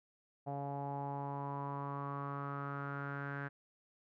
sawtooth tone with low-pass filter sweep, 140.8 Hz, C#3, 27 cents sharp, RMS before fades -41 dBFS, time 0.46-3.49 s, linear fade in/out 20 ms, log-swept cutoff 740 to 1600 Hz, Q 6.6, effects none

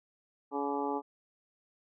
harmonic tone with a mistuned harmonic, 141.6 Hz, C#3, 37 cents sharp, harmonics 2 / 3 / 4 / 5 / 6 / 7 / 8, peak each -36 / -36 / -43 / -44 / -35 / -43 / -42 dBFS, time 0.51-1.02 s, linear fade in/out 50 ms, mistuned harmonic 8, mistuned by +45 cents, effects none

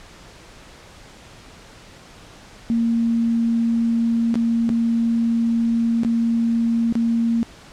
sine tone with dropouts, 231 Hz, A#3, 16 cents flat, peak -16 dBFS, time 2.7-7.43 s, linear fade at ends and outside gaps 0 ms, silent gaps 4.342-4.355 / 4.692-4.7 / 6.034-6.048 / 6.925-6.954 s, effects pink hiss -44 dBFS RMS until 7.72 s + low-pass 7000 Hz 12 dB/octave

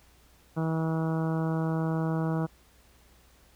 harmonic tone, 161.2 Hz, E3, 38 cents flat, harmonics 1 / 2 / 3 / 4 / 5 / 6 / 7 / 8 / 9, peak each -27 / -33 / -37 / -39 / -41 / -43 / -44 / -45 / -46 dBFS, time 0.56-2.47 s, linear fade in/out 20 ms, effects added 60 Hz sine -61 dBFS peak until 3.55 s + pink hiss -61 dBFS RMS until 3.55 s

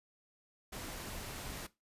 pink noise, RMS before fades -44 dBFS, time 0.72-1.67 s, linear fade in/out 10 ms, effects noise-tail reverb RT60 0.2 s tail -17 dB re dry + resampled to 32000 Hz

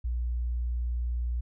sine tone, 59.9 Hz, A#1, 48 cents sharp, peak -27 dBFS, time 0.04-1.41 s, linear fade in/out 10 ms, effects none

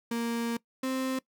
35% pulse tone pair in turn, 233.1 / 261.6 Hz, A#3 / C4, 0 / 0 cents, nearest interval major second, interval 200 cents, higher second, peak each -27 dBFS, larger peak neither, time 0.11-0.57 / 0.83-1.19 s, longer first, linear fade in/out 5 ms, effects noise-tail reverb RT60 0.1 s tail -21 dB re dry

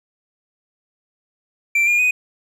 triangle tone with pitch steps, 2349 / 2419 / 2492 Hz, D7 / D#7 / D#7, 0 / -49 / +2 cents, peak -12 dBFS, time 1.75-2.11 s, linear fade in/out 5 ms, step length 120 ms, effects none

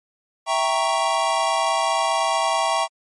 square chord, E diminished seventh, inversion none, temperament equal, 659.3 / 784 / 932.3 / 1108.7 Hz, E5 / G5 / Bb5 / Db6, 0 / 0 / 0 / 0 cents, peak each -25 dBFS, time 0.46-2.88 s, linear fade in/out 50 ms, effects low-pass 12000 Hz 12 dB/octave + MP3 48 kbps

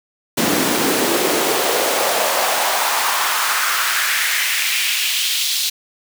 pink noise with high-pass filter sweep, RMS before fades -18 dBFS, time 0.37-5.7 s, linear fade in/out 10 ms, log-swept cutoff 230 to 3900 Hz, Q 2.2, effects none

